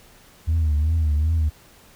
sine tone with vibrato, 77.78 Hz, D#2, in tune, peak -15 dBFS, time 0.47-1.5 s, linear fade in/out 20 ms, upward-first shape triangle, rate 2.6 Hz, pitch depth 110 cents each way, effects tanh soft clip ceiling -15 dBFS + pink hiss -51 dBFS RMS until 1.95 s

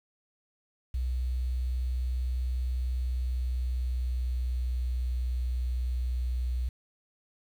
sine tone with pitch glide, 62.6 to 61.81 Hz, B1 to B1, +24 to +2 cents, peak -27 dBFS, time 0.94-6.69 s, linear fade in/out 5 ms, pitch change -22 cents, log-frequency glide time 2.89-4.92 s, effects 9-bit

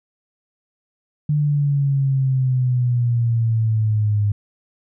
sine exponential sweep, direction down, 150 to 102.4 Hz, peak -15 dBFS, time 1.29-4.32 s, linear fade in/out 5 ms, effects none

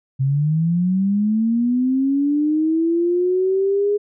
sine linear sweep, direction up, 130.81 to 415.3 Hz, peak -15 dBFS, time 0.19-3.98 s, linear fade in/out 20 ms, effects none

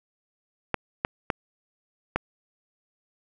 clicks, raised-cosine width 0.5 ms, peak -8 dBFS, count 4, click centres 0.743 / 1.049 / 1.302 / 2.16 s, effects none

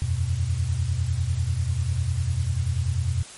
sine chord, E suspended second, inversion none, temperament equal, 82.41 / 92.5 / 123.47 Hz, E2 / F#2 / B2, 0 / 0 / 0 cents, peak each -26 dBFS, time 0.02-3.23 s, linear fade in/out 0 ms, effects white hiss -42 dBFS RMS until 3.37 s + MP3 48 kbps

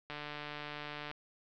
click train, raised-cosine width 0.3 ms, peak -26 dBFS, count 151, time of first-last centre 0.1-1.114 s, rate 148 Hz, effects low-pass 5000 Hz 12 dB/octave

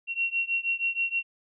sine beating tone pair, 2733 / 2739.3 Hz, F7 / F7, -38 / -34 cents, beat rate 6.3 Hz, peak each -28 / -29 dBFS, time 0.07-1.23 s, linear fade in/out 50 ms, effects none

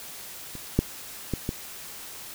clicks, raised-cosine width 3 ms, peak -26 / -6 / -13 / -14 dBFS, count 4, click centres 0.553 / 0.79 / 1.337 / 1.491 s, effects white hiss -41 dBFS RMS until 2.34 s

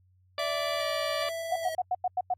harmonic tone, 583 Hz, D5, 13 cents flat, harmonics 1 / 2 / 3 / 4 / 5 / 6 / 7 / 8, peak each -33 / -35 / -41 / -40 / -41 / -40 / -46 / -41 dBFS, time 0.38-1.29 s, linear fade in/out 2 ms
square tone with vibrato, 652 Hz, E5, 19 cents flat, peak -33 dBFS, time 0.39-1.75 s, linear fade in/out 2 ms, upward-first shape square, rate 1.2 Hz, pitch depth 23 cents each way
sine tone bursts, 729 Hz, F#5, 26 cents flat, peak -24 dBFS, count 7, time 1.52-2.339 s, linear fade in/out 5 ms, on 39 ms, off 91 ms
effects added 92 Hz sine -61 dBFS peak until 2.37 s + AAC 48 kbps

